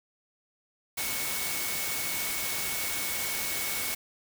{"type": "tone in noise", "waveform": "sine", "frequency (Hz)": 2217, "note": "C#7", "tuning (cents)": 0, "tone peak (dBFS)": -38, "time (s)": [0.97, 3.95], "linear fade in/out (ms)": 10, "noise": "white", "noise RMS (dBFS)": -32, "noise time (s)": [0.97, 3.95], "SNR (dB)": -9, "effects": []}